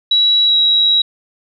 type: tone with pitch glide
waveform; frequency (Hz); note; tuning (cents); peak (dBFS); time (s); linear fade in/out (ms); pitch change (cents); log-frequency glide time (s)
sine; 3900 to 3866; B7 to B7; -23 to -38; -9; 0.11-1.02; 5; -15; 0.45-0.55
effects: none